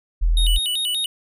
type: tone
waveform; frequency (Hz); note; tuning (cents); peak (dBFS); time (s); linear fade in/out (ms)
sine; 41.14; E1; -3; -14; 0.21-0.59; 20
type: tone with vibrato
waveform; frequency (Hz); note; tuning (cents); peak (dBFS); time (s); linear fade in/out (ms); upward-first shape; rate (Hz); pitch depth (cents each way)
square; 3322; G#7; 0; -21; 0.37-1.06; 2; square; 5.2; 200
effects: none